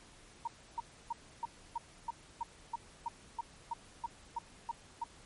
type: tone bursts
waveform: sine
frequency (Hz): 932.3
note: A#5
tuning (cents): 0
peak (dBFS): -33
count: 15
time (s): 0.45-5.04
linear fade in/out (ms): 5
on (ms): 26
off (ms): 300
effects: pink hiss -58 dBFS RMS until 5.25 s + MP3 48 kbps